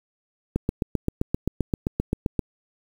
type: click train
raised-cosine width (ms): 3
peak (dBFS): -9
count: 15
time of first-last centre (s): 0.56-2.392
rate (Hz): 7.64
effects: 7-bit